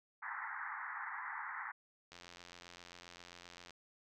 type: band-pass noise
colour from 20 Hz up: white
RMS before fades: -44 dBFS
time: 0.22-1.72 s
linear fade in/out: 10 ms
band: 810 to 2000 Hz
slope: 96 dB/octave
type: click train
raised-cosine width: 0.2 ms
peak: -35 dBFS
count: 140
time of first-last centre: 2.12-3.707 s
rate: 87.6 Hz
effects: none